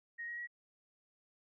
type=tone with pitch steps; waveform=sine; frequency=1871 / 1893.8 / 1916.9 Hz; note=A#6 / A#6 / A#6; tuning=+6 / +27 / +48 cents; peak=-40 dBFS; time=0.18-0.474 s; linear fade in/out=20 ms; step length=98 ms; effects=none